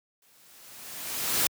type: noise with exponential growth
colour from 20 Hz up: white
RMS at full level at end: -23 dBFS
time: 0.22-1.47 s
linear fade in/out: 2 ms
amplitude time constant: 270 ms
effects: high-pass 80 Hz 12 dB/octave